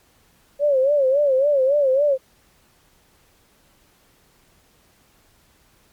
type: tone with vibrato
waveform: sine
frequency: 553 Hz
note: C#5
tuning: 4 cents flat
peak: -14 dBFS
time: 0.59-2.18 s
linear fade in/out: 50 ms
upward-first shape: sine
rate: 3.6 Hz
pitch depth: 120 cents each way
effects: pink hiss -58 dBFS RMS until 5.92 s + MP3 96 kbps